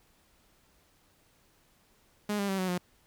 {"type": "tone with pitch steps", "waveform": "sawtooth", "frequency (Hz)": [207.7, 200, 192.67, 185.57, 178.74], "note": ["G#3", "G3", "G3", "F#3", "F3"], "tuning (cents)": [0, 35, -30, 5, 40], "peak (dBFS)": -25, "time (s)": [2.29, 2.78], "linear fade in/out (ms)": 5, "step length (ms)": 98, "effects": ["pink hiss -66 dBFS RMS until 3.06 s"]}